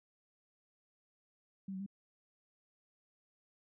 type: tone with pitch steps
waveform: sine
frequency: 193.8 / 188.7 / 197.9 Hz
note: G3 / F#3 / G3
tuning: -20 / +34 / +17 cents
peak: -39 dBFS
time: 1.68-1.863 s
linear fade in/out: 5 ms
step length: 61 ms
effects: none